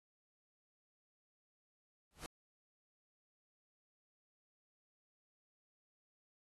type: noise with exponential growth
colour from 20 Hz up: pink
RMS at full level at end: -42 dBFS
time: 2.11-2.26 s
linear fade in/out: 0 ms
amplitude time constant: 31 ms
effects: AAC 32 kbps